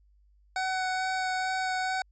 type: tone with vibrato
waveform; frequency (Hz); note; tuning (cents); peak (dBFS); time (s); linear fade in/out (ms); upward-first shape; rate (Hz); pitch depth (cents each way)
25% pulse; 749; F#5; +21; -24; 0.56-2.02; 2; sine; 2.3; 11
effects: added 50 Hz sine -59 dBFS peak until 2.11 s + resampled to 16000 Hz